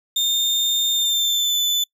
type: tone with pitch glide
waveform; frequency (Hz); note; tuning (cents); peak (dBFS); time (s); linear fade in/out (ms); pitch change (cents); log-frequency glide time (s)
35% pulse; 3631 to 3507; A#7 to A7; -46 to -6; -16; 0.16-1.84; 5; -60; 0.92-1.57
effects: noise-tail reverb RT60 0.1 s tail -25 dB re dry